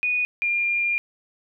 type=tone pair in turn; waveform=sine; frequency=2470 / 2402 Hz; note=D#7 / D7; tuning=-13 / +38 cents; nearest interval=unison; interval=49 cents; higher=first; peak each=-20 dBFS; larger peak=neither; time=0.03-0.25 / 0.42-0.98 s; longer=second; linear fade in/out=0 ms; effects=none